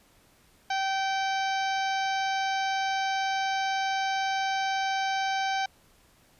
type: harmonic tone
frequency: 774 Hz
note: G5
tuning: 22 cents flat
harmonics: 1 / 2 / 3 / 4 / 5 / 6 / 7 / 8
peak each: -27 / -33 / -37 / -39 / -41 / -43 / -44 / -45 dBFS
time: 0.7-5.66 s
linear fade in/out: 5 ms
effects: pink hiss -61 dBFS RMS until 6.39 s + resampled to 32000 Hz